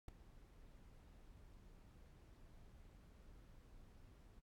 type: noise with ADSR envelope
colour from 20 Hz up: brown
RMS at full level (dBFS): -43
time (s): 0.08-4.41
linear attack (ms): 4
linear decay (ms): 6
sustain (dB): -19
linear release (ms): 27
effects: AAC 64 kbps